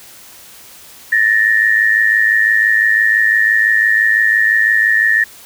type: tone pair together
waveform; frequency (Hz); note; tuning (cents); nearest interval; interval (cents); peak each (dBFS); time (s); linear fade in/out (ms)
sine; 1758 / 1863.9; A6 / A#6; -2 / -1; minor second; 101; -12; 1.12-5.24; 5
effects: white hiss -39 dBFS RMS until 5.45 s